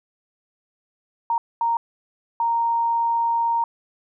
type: tone bursts at uneven times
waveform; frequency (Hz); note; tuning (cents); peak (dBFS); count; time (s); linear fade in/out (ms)
sine; 929; A#5; -6; -18; 3; 1.3-1.38 / 1.61-1.77 / 2.4-3.64; 2
effects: none